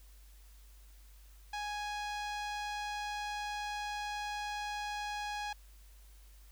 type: tone with low-pass filter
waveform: sawtooth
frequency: 830.6 Hz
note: G#5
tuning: in tune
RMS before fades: -39 dBFS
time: 1.53-5.53 s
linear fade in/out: 5 ms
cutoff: 5300 Hz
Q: 0.99
effects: added 50 Hz sine -54 dBFS peak until 6.51 s + white hiss -65 dBFS RMS until 6.51 s